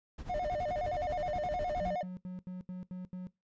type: noise with tremolo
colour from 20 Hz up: brown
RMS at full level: -40 dBFS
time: 0.18-1.93 s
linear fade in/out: 5 ms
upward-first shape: sine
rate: 12 Hz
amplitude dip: 75%
type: tone with vibrato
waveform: triangle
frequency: 659.3 Hz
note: E5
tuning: in tune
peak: -30 dBFS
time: 0.29-2.03 s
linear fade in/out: 10 ms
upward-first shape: square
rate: 9.6 Hz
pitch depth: 160 cents each way
type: tone bursts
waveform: triangle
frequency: 182.6 Hz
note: F#3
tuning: 23 cents flat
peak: -36 dBFS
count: 7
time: 1.81-3.27 s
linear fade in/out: 0 ms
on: 140 ms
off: 80 ms
effects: noise-tail reverb RT60 0.2 s tail -21 dB re dry + resampled to 16000 Hz